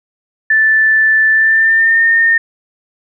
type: tone with pitch glide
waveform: sine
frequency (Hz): 1759 to 1826.3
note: A6 to A#6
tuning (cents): -1 to -36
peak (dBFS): -7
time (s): 0.5-2.38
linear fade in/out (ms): 5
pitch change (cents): +65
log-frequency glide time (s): 1.31-2.04
effects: none